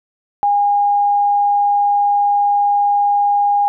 sine tone, 815 Hz, G#5, 33 cents flat, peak -11 dBFS, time 0.43-3.68 s, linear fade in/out 0 ms, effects none

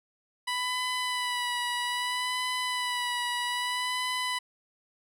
15% pulse tone with vibrato, 987.8 Hz, B5, in tune, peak -22 dBFS, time 0.47-4.39 s, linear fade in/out 10 ms, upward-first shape sine, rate 0.62 Hz, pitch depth 28 cents each way, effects low-pass 12000 Hz 12 dB/octave

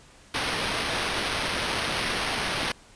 violet noise with sample-and-hold, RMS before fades -28 dBFS, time 0.34-2.72 s, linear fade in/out 5 ms, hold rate 7350 Hz, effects pink hiss -53 dBFS RMS until 2.95 s + resampled to 22050 Hz

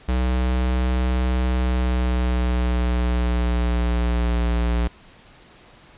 square tone with pitch glide, 62.8 to 58.93 Hz, B1 to A#1, +30 to +19 cents, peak -19 dBFS, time 0.08-4.88 s, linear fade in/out 10 ms, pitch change -111 cents, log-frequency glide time 1.53-4.46 s, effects pink hiss -49 dBFS RMS until 5.97 s + resampled to 8000 Hz

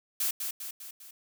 blue noise with echo, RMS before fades -29 dBFS, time 0.2-0.31 s, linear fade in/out 5 ms, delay 200 ms, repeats 4, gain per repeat -5 dB, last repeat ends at 1.11 s, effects none

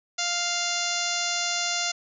harmonic tone, 698.5 Hz, F5, in tune, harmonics 1 / 2 / 3 / 4 / 5 / 6 / 7 / 8 / 9 / 10, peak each -34 / -34 / -34 / -34 / -34 / -34 / -34 / -34 / -34 / -34 dBFS, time 0.18-1.92 s, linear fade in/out 10 ms, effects none

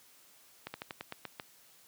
slowing click train, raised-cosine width 0.3 ms, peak -23 dBFS, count 8, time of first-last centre 0.67-1.398 s, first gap 70 ms, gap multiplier 1.13, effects white hiss -61 dBFS RMS until 1.87 s + high-pass 100 Hz 12 dB/octave

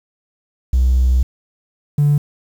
triangle tone pair in turn, 63.3 / 145.68 Hz, B1 / D3, +43 / -14 cents, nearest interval octave + major second, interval 1443 cents, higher second, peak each -7 dBFS, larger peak neither, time 0.73-1.23 / 1.98-2.18 s, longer first, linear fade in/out 5 ms, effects tanh soft clip ceiling -7 dBFS + 7-bit

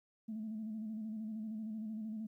sine tone with vibrato, 218 Hz, A3, 16 cents flat, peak -38 dBFS, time 0.28-2.27 s, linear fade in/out 10 ms, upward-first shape square, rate 13 Hz, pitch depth 41 cents each way, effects tanh soft clip ceiling -35 dBFS + 13-bit

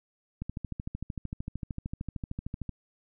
click train, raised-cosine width 5 ms, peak -22 dBFS, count 31, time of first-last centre 0.42-2.693 s, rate 13.2 Hz, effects none

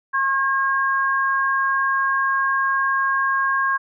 sine tone pair together, 1081.9 / 1621 Hz, C#6 / G#6, -42 / -42 cents, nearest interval perfect fifth, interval 700 cents, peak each -20 dBFS, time 0.13-3.78 s, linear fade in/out 20 ms, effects none

